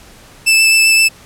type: tone with vibrato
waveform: sawtooth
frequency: 2637 Hz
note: E7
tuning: in tune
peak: -4 dBFS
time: 0.46-1.09 s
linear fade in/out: 20 ms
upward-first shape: sine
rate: 7.7 Hz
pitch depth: 10 cents each way
effects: pink hiss -41 dBFS RMS until 1.25 s + low-pass 12000 Hz 12 dB/octave